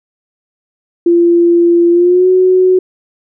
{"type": "tone with pitch glide", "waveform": "sine", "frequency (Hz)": [343.2, 370], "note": ["F4", "F#4"], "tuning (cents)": [-30, 0], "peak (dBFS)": -5, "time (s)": [1.06, 2.79], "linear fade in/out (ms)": 5, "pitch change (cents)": 130, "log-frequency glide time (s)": [1.91, 2.28], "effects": []}